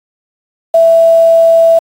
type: tone with quantisation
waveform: sine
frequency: 661 Hz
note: E5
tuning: 5 cents sharp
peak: -3 dBFS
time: 0.74-1.79 s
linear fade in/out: 5 ms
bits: 5
effects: AAC 64 kbps